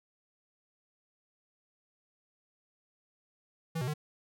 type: tone with pitch steps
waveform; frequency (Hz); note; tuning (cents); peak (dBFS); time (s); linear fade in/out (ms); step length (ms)
square; 163.3 / 125.2 / 151.4; E3 / B2 / D#3; -16 / +24 / -47; -32; 3.75-3.939; 10; 63
effects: none